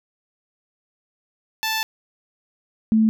10% pulse / sine tone pair in turn, 880 / 220 Hz, A5 / A3, 0 / 0 cents, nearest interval 2 octaves, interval 2400 cents, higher first, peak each -13 / -13 dBFS, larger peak neither, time 1.63-1.83 / 2.92-3.09 s, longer first, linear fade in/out 0 ms, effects none

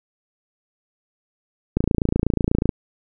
click train, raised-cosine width 3 ms, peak -5 dBFS, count 27, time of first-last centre 1.77-2.692 s, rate 28.2 Hz, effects none

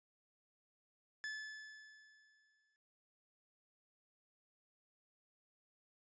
45% pulse tone with exponential decay, 1731 Hz, A6, 29 cents flat, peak -40 dBFS, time 1.24-2.76 s, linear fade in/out 0 ms, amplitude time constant 330 ms, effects noise-tail reverb RT60 0.9 s tail -24 dB re dry + resampled to 16000 Hz

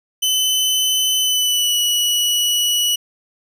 sawtooth tone with pitch glide, 3031 to 2935 Hz, F#7 to F#7, +41 to -15 cents, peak -12 dBFS, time 0.22-2.96 s, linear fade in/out 10 ms, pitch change -56 cents, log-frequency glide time 1.2-1.79 s, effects none

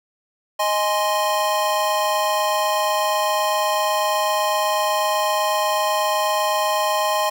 square chord, Ab major, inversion second, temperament equal, 622.3 / 830.6 / 1046.5 Hz, Eb5 / Ab5 / C6, 0 / 0 / 0 cents, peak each -23 / -24 / -23 dBFS, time 0.59-7.3 s, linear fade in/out 10 ms, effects none

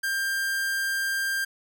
45% pulse tone, 1591 Hz, G6, 25 cents sharp, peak -25 dBFS, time 0.03-1.45 s, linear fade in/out 10 ms, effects none

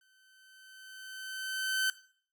sawtooth tone with exponential growth, 1533 Hz, G6, 39 cents flat, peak -23 dBFS, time 0.01-1.9 s, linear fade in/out 2 ms, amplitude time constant 410 ms, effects noise-tail reverb RT60 0.5 s tail -17 dB re dry

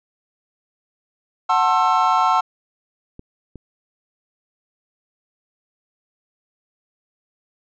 triangle chord, F# half-diminished seventh, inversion none, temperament just, 740 / 888 / 1065.6 / 1332 Hz, F#5 / A5 / C6 / E6, 0 / +16 / +31 / +18 cents, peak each -18 dBFS, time 1.49-2.41 s, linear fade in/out 10 ms
clicks, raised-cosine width 3 ms, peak -24 dBFS, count 2, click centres 3.194 / 3.557 s
effects resampled to 16000 Hz

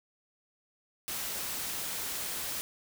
white noise, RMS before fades -36 dBFS, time 1.08-2.61 s, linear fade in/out 0 ms, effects none

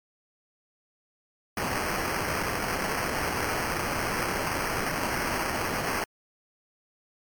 violet noise with sample-and-hold, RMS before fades -29 dBFS, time 1.57-6.04 s, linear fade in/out 2 ms, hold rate 3675 Hz, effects MP3 96 kbps

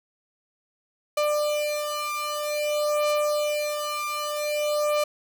35% pulse beating tone pair, 595 / 595.52 Hz, D5 / D5, +22 / +24 cents, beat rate 0.52 Hz, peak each -25 dBFS, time 1.17-5.04 s, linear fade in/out 5 ms, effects none

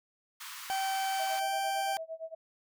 pink high-pass noise, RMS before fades -44 dBFS, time 0.4-1.4 s, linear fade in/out 10 ms, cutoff 940 Hz, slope 96 dB/octave
40% pulse tone with pitch glide, 773 to 782.9 Hz, G5 to G5, -24 to -2 cents, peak -29 dBFS, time 0.7-1.97 s, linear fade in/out 0 ms, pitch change +22 cents, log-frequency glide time 1.27-1.54 s
sine tone with tremolo, 648 Hz, E5, 30 cents flat, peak -35 dBFS, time 1.19-2.35 s, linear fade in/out 10 ms, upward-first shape sine, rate 8.8 Hz, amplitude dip 95%
effects none

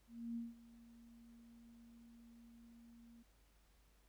sine tone with ADSR envelope, 233.1 Hz, A#3, in tune, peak -40 dBFS, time 0.07-3.23 s, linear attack 290 ms, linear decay 180 ms, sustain -19 dB, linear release 10 ms, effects added 50 Hz sine -70 dBFS peak until 4.08 s + pink hiss -75 dBFS RMS until 4.08 s

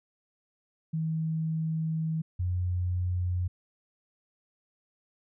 sine tone pair in turn, 160 / 89.8 Hz, D#3 / F2, +49 / +49 cents, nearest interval minor seventh, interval 1000 cents, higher first, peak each -27 / -26 dBFS, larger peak second, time 0.93-2.22 / 2.39-3.48 s, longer first, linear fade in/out 10 ms, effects none

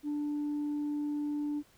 sine tone, 294.3 Hz, D4, 4 cents sharp, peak -29 dBFS, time 0.03-1.63 s, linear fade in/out 50 ms, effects tanh soft clip ceiling -29 dBFS + pink hiss -64 dBFS RMS until 1.77 s

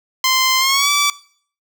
10% pulse tone with pitch glide, 1041 to 1155.1 Hz, C6 to D6, -9 to -29 cents, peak -5 dBFS, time 0.24-1.1 s, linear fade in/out 2 ms, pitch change +180 cents, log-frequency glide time 0.58-0.9 s, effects noise-tail reverb RT60 0.5 s tail -18 dB re dry

